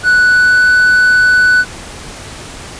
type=tone with pitch glide; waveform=triangle; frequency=1480 to 1490.3 Hz; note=F#6 to F#6; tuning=0 to +12 cents; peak=-4 dBFS; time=0.03-1.65 s; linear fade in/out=50 ms; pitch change=+12 cents; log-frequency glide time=0.18-0.68 s; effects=pink hiss -29 dBFS RMS until 2.79 s + resampled to 22050 Hz